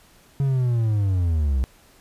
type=linear sweep; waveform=triangle; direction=down; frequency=140.2 to 61.74 Hz; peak=-16 dBFS; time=0.4-1.64 s; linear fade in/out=0 ms; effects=pink hiss -54 dBFS RMS until 2 s + resampled to 32000 Hz